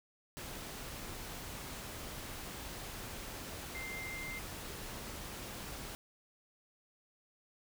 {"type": "tone in noise", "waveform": "sine", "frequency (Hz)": 2093, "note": "C7", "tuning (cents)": 0, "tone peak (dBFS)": -42, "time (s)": [3.75, 4.39], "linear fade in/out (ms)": 0, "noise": "pink", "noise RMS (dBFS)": -45, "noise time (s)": [0.37, 5.95], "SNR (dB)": 0, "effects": []}